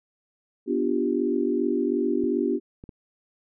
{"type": "chord", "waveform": "sine", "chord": "G dominant seventh", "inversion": "first", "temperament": "equal", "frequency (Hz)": [246.9, 293.7, 349.2, 392], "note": ["B3", "D4", "F4", "G4"], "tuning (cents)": [0, 0, 0, 0], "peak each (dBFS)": -27, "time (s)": [0.66, 2.6], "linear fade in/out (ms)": 50}
{"type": "clicks", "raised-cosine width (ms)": 3, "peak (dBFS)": -28, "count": 3, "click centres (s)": [2.239, 2.839, 2.892]}
{"effects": []}